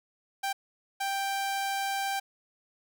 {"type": "tone bursts at uneven times", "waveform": "sawtooth", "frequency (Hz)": 786, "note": "G5", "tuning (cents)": 4, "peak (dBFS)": -25, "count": 2, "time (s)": [[0.43, 0.53], [1, 2.2]], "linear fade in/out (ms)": 10, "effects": []}